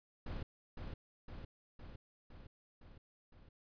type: noise with echo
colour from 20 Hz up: brown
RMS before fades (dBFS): -42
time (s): 0.26-0.43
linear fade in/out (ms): 5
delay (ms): 510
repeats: 6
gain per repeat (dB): -3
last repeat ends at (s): 3.49
effects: resampled to 11025 Hz